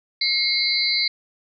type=tone cluster; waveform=sine; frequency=2148 / 4050 / 4272 / 4661 Hz; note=C7 / B7 / C8 / D8; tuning=+45 / +43 / +35 / -14 cents; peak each=-24 dBFS; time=0.21-1.08 s; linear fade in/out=5 ms; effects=none